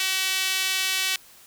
sawtooth tone with high-pass filter, 378.8 Hz, F#4, 41 cents sharp, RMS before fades -25 dBFS, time 0-1.16 s, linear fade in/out 2 ms, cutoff 2700 Hz, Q 1.4, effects white hiss -51 dBFS RMS until 1.46 s

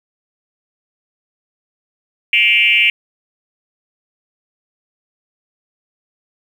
sine tone with frequency modulation, 2555 Hz, D#7, 45 cents sharp, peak -9 dBFS, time 2.33-2.9 s, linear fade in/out 2 ms, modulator 214 Hz, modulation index 1.8, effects 7-bit

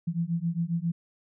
sine beating tone pair, 165.1 / 172.5 Hz, E3 / F3, +3 / -21 cents, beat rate 7.4 Hz, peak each -29 dBFS, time 0.07-0.92 s, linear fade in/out 10 ms, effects none

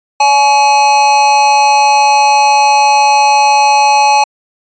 square tone with amplitude modulation, 846 Hz, G#5, 32 cents sharp, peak -4 dBFS, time 0.2-4.24 s, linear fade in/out 5 ms, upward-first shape sine, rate 274 Hz, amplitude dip 50%, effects resampled to 16000 Hz

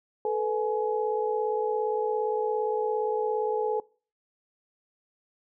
sine tone cluster, 434.5 / 491.9 / 843 Hz, A4 / B4 / G#5, -22 / -7 / +26 cents, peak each -27 / -31 / -31 dBFS, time 0.25-3.8 s, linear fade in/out 2 ms, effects noise-tail reverb RT60 0.4 s tail -24 dB re dry

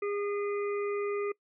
harmonic tone, 407.7 Hz, G#4, 32 cents flat, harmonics 1 / 3 / 5 / 6, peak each -30 / -40 / -44 / -46 dBFS, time 0.02-1.32 s, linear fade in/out 5 ms, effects noise-tail reverb RT60 0.1 s tail -23 dB re dry

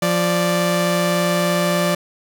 sawtooth tone pair together, 174.61 / 587.3 Hz, F3 / D5, 0 / 0 cents, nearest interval octave + major sixth, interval 2100 cents, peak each -15 dBFS, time 0.02-1.95 s, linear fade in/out 5 ms, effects none

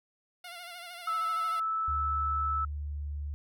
10% pulse tone with vibrato, 702 Hz, F5, 9 cents sharp, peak -34 dBFS, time 0.44-1.6 s, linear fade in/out 5 ms, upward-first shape sine, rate 13 Hz, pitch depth 55 cents each way
sine tone, 1311 Hz, E6, 10 cents flat, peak -28 dBFS, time 1.07-2.65 s, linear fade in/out 5 ms
sine tone with pitch glide, 73.42 to 72.87 Hz, D2 to D2, 0 to -13 cents, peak -33 dBFS, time 1.88-3.34 s, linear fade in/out 0 ms, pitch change -13 cents, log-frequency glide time 2.73-3 s
effects none

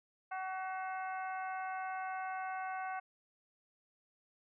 harmonic tone with a mistuned harmonic, 376.4 Hz, F#4, 30 cents sharp, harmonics 2 / 3 / 4 / 5 / 6 / 7, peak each -39 / -46 / -45 / -56 / -52 / -57 dBFS, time 0.31-3 s, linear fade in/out 10 ms, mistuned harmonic 6, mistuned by -84 cents, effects none

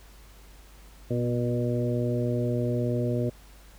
harmonic tone with a mistuned harmonic, 120.8 Hz, B2, 38 cents flat, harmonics 1 / 2 / 3 / 4 / 5, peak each -27 / -30 / -32 / -33 / -34 dBFS, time 1.1-3.3 s, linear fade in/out 10 ms, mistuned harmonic 2, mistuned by +24 cents, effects added 50 Hz sine -49 dBFS peak until 3.78 s + pink hiss -55 dBFS RMS until 3.78 s

